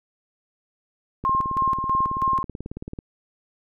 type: click train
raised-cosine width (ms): 3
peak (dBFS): -20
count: 33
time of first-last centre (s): 1.24-2.989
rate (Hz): 18.3
type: tone with tremolo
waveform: sine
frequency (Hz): 1064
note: C6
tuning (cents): +29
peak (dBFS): -18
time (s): 1.25-2.43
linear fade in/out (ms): 0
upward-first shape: square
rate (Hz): 3.1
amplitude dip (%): 50
effects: none